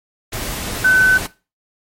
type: tone in noise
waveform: sine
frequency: 1515 Hz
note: F#6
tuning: 40 cents sharp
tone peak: -9 dBFS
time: 0.84-1.18 s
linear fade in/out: 10 ms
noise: pink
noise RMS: -25 dBFS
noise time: 0.32-1.27 s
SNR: +13 dB
effects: noise-tail reverb RT60 0.3 s tail -18 dB re dry + MP3 64 kbps